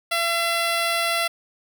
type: tone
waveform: 10% pulse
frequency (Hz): 677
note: E5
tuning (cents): +46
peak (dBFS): -12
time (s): 0.11-1.28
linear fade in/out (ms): 10
effects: none